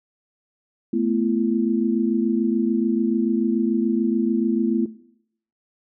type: chord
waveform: sine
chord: A suspended second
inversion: none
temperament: equal with one note detuned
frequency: 220 / 246.9 / 337.5 Hz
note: A3 / B3 / E4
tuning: 0 / 0 / +41 cents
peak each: -23 dBFS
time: 0.93-4.86 s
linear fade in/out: 5 ms
effects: noise-tail reverb RT60 0.7 s tail -17 dB re dry